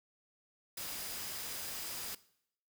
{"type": "tone in noise", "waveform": "sine", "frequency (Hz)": 4945, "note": "D#8", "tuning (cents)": -12, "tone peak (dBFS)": -51, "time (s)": [0.77, 2.15], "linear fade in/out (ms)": 5, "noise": "white", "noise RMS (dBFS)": -42, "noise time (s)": [0.77, 2.15], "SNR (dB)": -12, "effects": ["noise-tail reverb RT60 0.7 s tail -19 dB re dry"]}